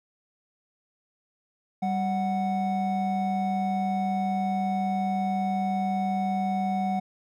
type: tone pair together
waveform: triangle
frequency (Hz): 194.53 / 740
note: G3 / F#5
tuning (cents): -13 / 0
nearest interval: octave + major seventh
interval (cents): 2313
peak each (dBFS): -25 / -25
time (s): 1.82-7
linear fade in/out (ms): 10
effects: none